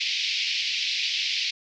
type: band-pass noise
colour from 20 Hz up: pink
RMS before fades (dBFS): -27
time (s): 0-1.51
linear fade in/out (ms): 10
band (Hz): 2300 to 5300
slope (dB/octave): 48
effects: none